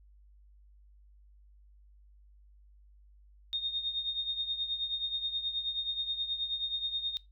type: tone with tremolo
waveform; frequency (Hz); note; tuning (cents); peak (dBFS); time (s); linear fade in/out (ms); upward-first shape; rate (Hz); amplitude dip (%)
sine; 3687; A#7; -20; -28; 3.53-7.17; 0; triangle; 9.4; 75
effects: noise-tail reverb RT60 0.2 s tail -20 dB re dry + added 50 Hz sine -56 dBFS peak until 7.31 s